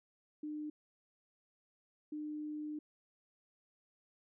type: tone bursts at uneven times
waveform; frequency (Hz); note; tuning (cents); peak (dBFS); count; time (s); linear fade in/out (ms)
sine; 301.8; D4; +47; -39; 2; 0.43-0.7 / 2.12-2.79; 5
effects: none